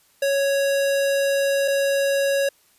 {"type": "tone pair in turn", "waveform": "square", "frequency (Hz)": [554.4, 554.4], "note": ["C#5", "C#5"], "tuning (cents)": [0, 0], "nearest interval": "unison", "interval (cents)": 0, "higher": "neither", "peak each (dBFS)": -19, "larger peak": "neither", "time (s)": [[0.22, 1.68], [1.68, 2.49]], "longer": "first", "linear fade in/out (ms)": 5, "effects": ["white hiss -59 dBFS RMS until 2.78 s", "resampled to 32000 Hz"]}